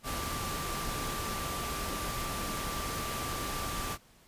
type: tone in noise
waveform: sine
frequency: 1174.7 Hz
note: D6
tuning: in tune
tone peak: -39 dBFS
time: 0.03-3.98 s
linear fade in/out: 50 ms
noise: pink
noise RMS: -36 dBFS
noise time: 0.03-3.98 s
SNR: -6 dB
effects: pink hiss -61 dBFS RMS until 4.27 s + resampled to 32000 Hz